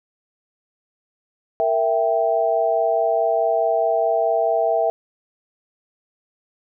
sine chord, E diminished, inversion second, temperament equal with one note detuned, 462.7 / 659.3 / 784 Hz, Bb4 / E5 / G5, -13 / 0 / 0 cents, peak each -23 / -18 / -23 dBFS, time 1.6-4.9 s, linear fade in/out 0 ms, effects none

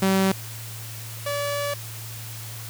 sawtooth tone pair in turn, 191.8 / 574.8 Hz, G3 / D5, -37 / -37 cents, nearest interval octave + perfect fifth, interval 1900 cents, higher second, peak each -14 / -21 dBFS, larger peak first, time 0.02-0.32 / 1.26-1.74 s, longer second, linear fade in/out 5 ms, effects added 112 Hz sine -36 dBFS peak until 2.69 s + white hiss -39 dBFS RMS until 2.69 s

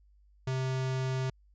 square tone, 130.81 Hz, C3, in tune, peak -30 dBFS, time 0.47-1.3 s, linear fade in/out 5 ms, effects added 50 Hz sine -59 dBFS peak until 1.54 s + resampled to 16000 Hz

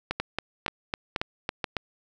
two click trains, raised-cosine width 0.3 ms, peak -11 / -11 dBFS, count 7 / 4, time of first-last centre 0.11-1.767 / 0.2-1.642 s, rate 3.62 / 2.08 Hz, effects none

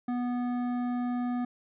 triangle tone with hard clipping, 245.2 Hz, B3, 12 cents flat, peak -30 dBFS, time 0.08-1.45 s, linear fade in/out 5 ms, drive 15 dB, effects resampled to 8000 Hz

